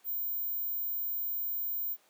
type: tone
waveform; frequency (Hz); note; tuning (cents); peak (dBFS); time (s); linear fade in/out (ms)
sine; 15160; A#9; +28; -31; 0.04-1.97; 50
effects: pink hiss -65 dBFS RMS until 2.09 s + high-pass 400 Hz 12 dB/octave